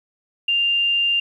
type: tone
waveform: sine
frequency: 2794 Hz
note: F7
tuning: in tune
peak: -16 dBFS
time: 0.48-1.2 s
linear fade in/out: 5 ms
effects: 9-bit